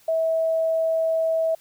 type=tone; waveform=sine; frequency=649 Hz; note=E5; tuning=27 cents flat; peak=-19 dBFS; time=0.08-1.55 s; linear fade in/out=5 ms; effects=white hiss -56 dBFS RMS until 1.6 s